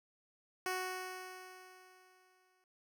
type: tone with exponential decay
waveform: 10% pulse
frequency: 370 Hz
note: F#4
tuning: in tune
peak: -26 dBFS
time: 0.66-2.64 s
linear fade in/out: 1 ms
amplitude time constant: 430 ms
effects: none